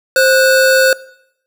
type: tone pair together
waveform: square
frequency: 526 / 1471.1 Hz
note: C5 / F#6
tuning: +9 / -10 cents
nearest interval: octave + tritone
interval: 1781 cents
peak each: -11 / -12 dBFS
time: 0.16-0.93 s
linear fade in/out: 2 ms
effects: noise-tail reverb RT60 0.7 s tail -20 dB re dry